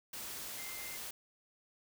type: tone in noise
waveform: sine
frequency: 2088 Hz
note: C7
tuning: 4 cents flat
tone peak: -49 dBFS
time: 0.58-0.97 s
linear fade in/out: 5 ms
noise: white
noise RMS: -44 dBFS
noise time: 0.13-1.11 s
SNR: -8 dB
effects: none